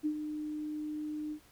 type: tone with ADSR envelope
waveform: sine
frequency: 303.2 Hz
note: D#4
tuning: 45 cents flat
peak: -27 dBFS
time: 0.03-1.4 s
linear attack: 28 ms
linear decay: 78 ms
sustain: -8 dB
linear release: 81 ms
effects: pink hiss -62 dBFS RMS until 1.51 s